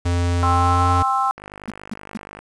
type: tone with pitch glide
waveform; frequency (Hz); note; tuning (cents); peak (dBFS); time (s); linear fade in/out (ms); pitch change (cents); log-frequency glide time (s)
square; 87.31 to 89.3; F2 to F2; 0 to +39; -18; 0.05-1.03; 10; +39; 0.49-0.86
type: harmonic tone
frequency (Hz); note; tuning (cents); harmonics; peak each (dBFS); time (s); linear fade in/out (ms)
263.9; C4; +15; 3 / 4 / 5; -21 / -21 / -21; 0.43-1.31; 0
type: click train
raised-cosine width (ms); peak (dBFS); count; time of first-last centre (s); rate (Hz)
0.5; -20; 52; 1.38-2.39; 50.5
type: tone bursts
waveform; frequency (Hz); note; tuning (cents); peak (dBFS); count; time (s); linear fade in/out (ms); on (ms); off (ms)
sine; 220; A3; 0; -24; 3; 1.68-2.172; 2; 24; 210
effects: resampled to 22050 Hz + 7-bit